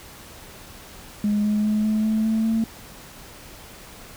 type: tone with pitch steps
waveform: sine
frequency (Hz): 207.7 / 210.4 / 213 / 215.8 / 218.5 / 221.3 / 224.2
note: G#3 / G#3 / G#3 / A3 / A3 / A3 / A3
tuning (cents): 0 / +23 / +44 / -33 / -12 / +10 / +33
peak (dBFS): -17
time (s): 1.24-2.64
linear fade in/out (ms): 2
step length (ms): 200
effects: tanh soft clip ceiling -15 dBFS + pink hiss -43 dBFS RMS until 4.16 s